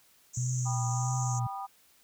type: band-pass noise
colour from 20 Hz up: white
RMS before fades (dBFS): -40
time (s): 0.33-1.4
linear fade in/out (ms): 20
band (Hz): 6100 to 7300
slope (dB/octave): 96
type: tone with vibrato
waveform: sine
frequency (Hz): 123.47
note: B2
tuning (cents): 0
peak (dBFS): -28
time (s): 0.37-1.47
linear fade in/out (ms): 5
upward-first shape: triangle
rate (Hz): 1.6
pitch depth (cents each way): 58
type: chord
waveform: sine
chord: G augmented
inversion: none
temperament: just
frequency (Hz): 784 / 980 / 1225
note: G5 / B5 / D#6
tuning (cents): 0 / -14 / -27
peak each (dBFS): -37 / -41 / -41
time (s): 0.65-1.67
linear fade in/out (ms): 20
effects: white hiss -63 dBFS RMS until 2.03 s